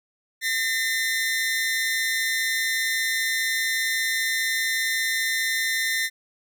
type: tone pair together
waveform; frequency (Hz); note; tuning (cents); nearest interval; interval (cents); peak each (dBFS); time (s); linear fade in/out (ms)
sawtooth; 1817 / 2032; A#6 / B6; -45 / +49; major second; 194; -21 / -23; 0.41-6.1; 50
effects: none